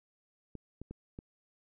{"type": "clicks", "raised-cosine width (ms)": 3, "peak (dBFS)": -30, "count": 4, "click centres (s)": [0.553, 0.816, 0.91, 1.189], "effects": []}